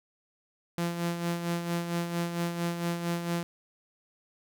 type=tone with tremolo; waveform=sawtooth; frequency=171.3 Hz; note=F3; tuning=33 cents flat; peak=-23 dBFS; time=0.78-3.43 s; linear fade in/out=0 ms; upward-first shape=sine; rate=4.4 Hz; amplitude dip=55%; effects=none